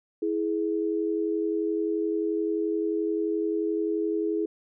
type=tone pair together; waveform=sine; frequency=327.8 / 419.3 Hz; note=E4 / G#4; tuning=-10 / +17 cents; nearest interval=major third; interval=427 cents; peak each=-27 dBFS; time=0.22-4.46 s; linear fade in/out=5 ms; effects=none